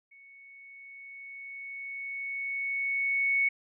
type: tone with level ramp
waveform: sine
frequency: 2217 Hz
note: C#7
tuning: in tune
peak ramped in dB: -52 to -22 dBFS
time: 0.11-3.49 s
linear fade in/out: 10 ms
effects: none